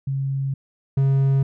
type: tone pair in turn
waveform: sine / triangle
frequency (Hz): 136.2 / 136.2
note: C#3 / C#3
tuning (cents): -30 / -30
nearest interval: unison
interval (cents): 0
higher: neither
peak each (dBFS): -21 / -13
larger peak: second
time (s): 0.07-0.54 / 0.97-1.43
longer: first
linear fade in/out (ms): 5
effects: none